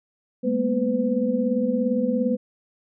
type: tone cluster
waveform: sine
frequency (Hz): 204.2 / 227.1 / 244.5 / 505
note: G#3 / A#3 / B3 / B4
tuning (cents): -29 / -45 / -17 / +39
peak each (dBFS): -27 / -26 / -24 / -25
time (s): 0.43-2.37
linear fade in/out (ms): 20
effects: none